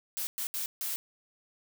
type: noise bursts at uneven times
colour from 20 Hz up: blue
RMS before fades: -34 dBFS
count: 4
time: 0.17-0.27 / 0.38-0.47 / 0.54-0.66 / 0.81-0.96 s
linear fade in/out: 0 ms
effects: none